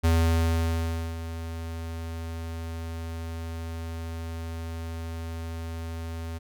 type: tone with ADSR envelope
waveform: square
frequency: 82.41 Hz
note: E2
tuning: in tune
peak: -19 dBFS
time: 0.03-6.39 s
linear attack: 20 ms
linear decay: 1100 ms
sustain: -14 dB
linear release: 20 ms
effects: none